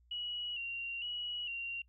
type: tone with vibrato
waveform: sine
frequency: 2840 Hz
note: F7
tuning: 28 cents sharp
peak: -37 dBFS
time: 0.11-1.82 s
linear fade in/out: 5 ms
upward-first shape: square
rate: 1.1 Hz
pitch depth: 48 cents each way
effects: noise-tail reverb RT60 0.1 s tail -25 dB re dry + added 60 Hz sine -64 dBFS peak until 1.88 s